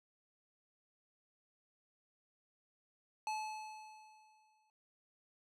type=tone with exponential decay; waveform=square; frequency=863 Hz; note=A5; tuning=34 cents flat; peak=-36 dBFS; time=3.27-4.7 s; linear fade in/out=1 ms; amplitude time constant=310 ms; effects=low-pass 8000 Hz 12 dB/octave